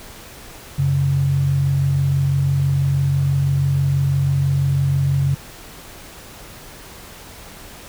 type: tone pair together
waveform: sine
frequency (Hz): 92.5 / 138.59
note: F#2 / C#3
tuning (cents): 0 / 0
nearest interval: perfect fifth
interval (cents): 700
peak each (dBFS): -23 / -15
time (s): 0.78-5.35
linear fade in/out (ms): 10
effects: pink hiss -39 dBFS RMS until 7.88 s